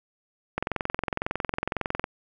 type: click train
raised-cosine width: 0.5 ms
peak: -11 dBFS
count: 33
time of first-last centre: 0.58-2.041 s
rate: 21.9 Hz
effects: none